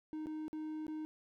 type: tone with dropouts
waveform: triangle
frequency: 310.2 Hz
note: D#4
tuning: 5 cents flat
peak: -37 dBFS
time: 0.13-1.05 s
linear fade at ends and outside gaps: 0 ms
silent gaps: 0.259-0.269 / 0.481-0.53 / 0.867-0.881 s
effects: none